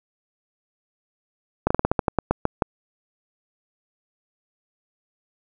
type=slowing click train; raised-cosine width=1 ms; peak=-4 dBFS; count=12; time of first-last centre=1.67-2.622 s; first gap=35 ms; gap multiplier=1.17; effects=none